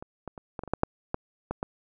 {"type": "clicks", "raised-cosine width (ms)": 1, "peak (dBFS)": [-25, -22, -27, -20, -22, -26, -11, -7, -13, -16, -15], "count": 11, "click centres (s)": [0.025, 0.277, 0.378, 0.592, 0.636, 0.677, 0.736, 0.834, 1.144, 1.51, 1.629], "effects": []}